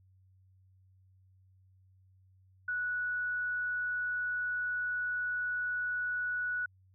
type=tone; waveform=sine; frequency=1472 Hz; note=F#6; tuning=9 cents flat; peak=-31 dBFS; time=2.68-6.66 s; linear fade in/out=5 ms; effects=added 94 Hz sine -61 dBFS peak until 6.94 s